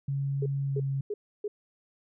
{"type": "tone with pitch glide", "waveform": "sine", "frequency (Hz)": [138.59, 136.68], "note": ["C#3", "C#3"], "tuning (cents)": [0, -24], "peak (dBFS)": -27, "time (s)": [0.08, 1.01], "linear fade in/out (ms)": 5, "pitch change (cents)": -24, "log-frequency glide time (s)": [0.66, 0.75]}
{"type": "tone bursts", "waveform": "sine", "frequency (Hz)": 415.3, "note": "G#4", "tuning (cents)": 0, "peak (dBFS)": -29, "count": 4, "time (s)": [0.42, 1.48], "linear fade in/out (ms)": 5, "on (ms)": 40, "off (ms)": 300}
{"effects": []}